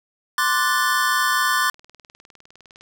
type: chord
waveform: square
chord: D dominant seventh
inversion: third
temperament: equal with one note detuned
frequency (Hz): 1046.5 / 1170.6 / 1480 / 1760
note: C6 / D6 / F#6 / A6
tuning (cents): 0 / -6 / 0 / 0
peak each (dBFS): -24 / -24 / -25 / -23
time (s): 0.38-1.7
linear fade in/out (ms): 2
type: click train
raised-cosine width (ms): 0.2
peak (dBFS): -30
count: 27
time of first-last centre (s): 1.49-2.81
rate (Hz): 19.7
effects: none